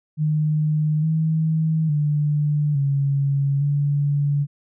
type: tone with pitch steps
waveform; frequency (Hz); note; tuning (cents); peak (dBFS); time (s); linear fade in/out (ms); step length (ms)
sine; 153 / 159 / 148.3 / 139.6 / 143.7; D#3 / D#3 / D3 / C#3 / D3; -29 / +38 / +17 / +13 / -37; -17; 0.17-4.47; 50; 860
effects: none